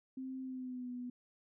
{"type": "tone with pitch glide", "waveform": "sine", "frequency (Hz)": [261.6, 246.9], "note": ["C4", "B3"], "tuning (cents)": [0, 0], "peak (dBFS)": -40, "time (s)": [0.17, 1.1], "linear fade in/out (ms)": 5, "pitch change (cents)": -100, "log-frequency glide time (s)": [0.42, 0.91], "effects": []}